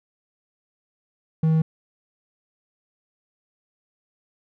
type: tone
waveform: triangle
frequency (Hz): 159.4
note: D#3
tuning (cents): +42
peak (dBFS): -14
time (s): 1.43-1.62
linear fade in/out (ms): 5
effects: none